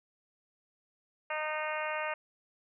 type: harmonic tone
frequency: 307.5 Hz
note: D#4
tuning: 20 cents flat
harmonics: 2 / 3 / 4 / 5 / 6 / 7 / 8 / 9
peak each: -37 / -39 / -40 / -41 / -42 / -42 / -43 / -44 dBFS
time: 1.3-2.14 s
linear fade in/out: 5 ms
effects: none